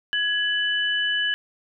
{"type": "tone pair together", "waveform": "sine", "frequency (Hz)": [1674, 2985], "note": ["G#6", "F#7"], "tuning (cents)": [13, 15], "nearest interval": "minor seventh", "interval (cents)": 1002, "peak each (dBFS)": [-23, -24], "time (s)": [0.13, 1.34], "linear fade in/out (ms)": 0, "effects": []}